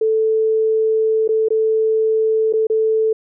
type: tone with dropouts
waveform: sine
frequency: 440 Hz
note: A4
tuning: in tune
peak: -13 dBFS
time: 0.01-3.13 s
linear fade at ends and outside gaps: 5 ms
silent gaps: 1.278-1.289 / 1.486-1.504 / 2.527-2.535 / 2.67-2.699 s
effects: none